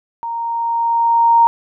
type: tone with level ramp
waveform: sine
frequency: 929 Hz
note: A#5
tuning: 6 cents flat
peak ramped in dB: -21 to -6 dBFS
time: 0.23-1.47 s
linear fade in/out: 0 ms
effects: none